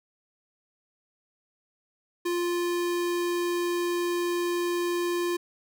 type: tone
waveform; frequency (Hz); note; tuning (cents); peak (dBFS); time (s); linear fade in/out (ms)
square; 349.2; F4; 0; -26; 2.25-5.37; 10
effects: none